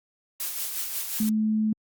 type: noise with tremolo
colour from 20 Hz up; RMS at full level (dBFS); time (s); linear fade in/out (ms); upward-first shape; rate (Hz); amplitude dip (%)
blue; -29; 0.4-1.29; 0; sine; 5.6; 45
type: tone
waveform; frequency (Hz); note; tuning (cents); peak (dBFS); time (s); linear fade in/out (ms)
sine; 216.5; A3; -28; -21; 1.2-1.73; 5
effects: Opus 48 kbps